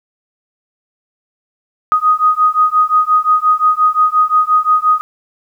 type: beating tone pair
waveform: sine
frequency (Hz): 1244.5 / 1250.2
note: D#6 / D#6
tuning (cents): 0 / +8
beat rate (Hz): 5.7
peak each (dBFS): -12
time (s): 1.92-5.01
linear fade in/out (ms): 0
effects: 8-bit